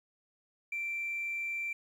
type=tone; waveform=triangle; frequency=2349 Hz; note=D7; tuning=in tune; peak=-30 dBFS; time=0.72-1.73 s; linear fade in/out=5 ms; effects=tanh soft clip ceiling -30 dBFS + 11-bit